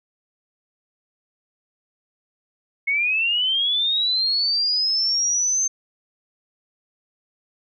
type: linear sweep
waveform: sine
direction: up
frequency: 2173 to 6320 Hz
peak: -18 dBFS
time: 2.87-5.68 s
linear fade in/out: 10 ms
effects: none